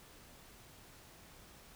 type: silence
effects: pink hiss -58 dBFS RMS until 1.75 s